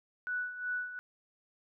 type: tone with tremolo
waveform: sine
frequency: 1480 Hz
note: F#6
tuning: in tune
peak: -31 dBFS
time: 0.27-0.99 s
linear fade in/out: 0 ms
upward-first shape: sine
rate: 2.7 Hz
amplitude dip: 70%
effects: none